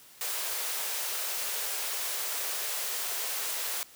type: high-pass noise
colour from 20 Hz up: white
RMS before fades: -33 dBFS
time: 0.21-3.83 s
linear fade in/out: 0 ms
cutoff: 390 Hz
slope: 48 dB/octave
effects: white hiss -54 dBFS RMS until 3.95 s + high-pass 60 Hz 12 dB/octave